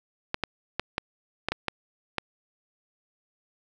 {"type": "clicks", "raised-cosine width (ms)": 0.3, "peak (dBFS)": -10, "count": 8, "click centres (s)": [0.344, 0.437, 0.796, 0.981, 1.486, 1.52, 1.683, 2.183], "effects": []}